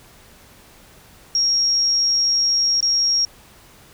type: tone with dropouts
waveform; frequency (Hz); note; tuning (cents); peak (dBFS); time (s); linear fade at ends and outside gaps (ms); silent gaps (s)
sine; 5588; F8; 0; -15; 1.35-3.25; 1; 2.805-2.827
effects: pink hiss -48 dBFS RMS until 3.93 s